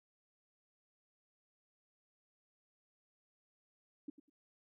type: tone with echo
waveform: sine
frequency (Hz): 291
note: D4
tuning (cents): -16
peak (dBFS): -40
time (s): 4.08-4.1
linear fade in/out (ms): 5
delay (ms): 99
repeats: 2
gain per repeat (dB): -14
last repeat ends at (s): 4.298
effects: none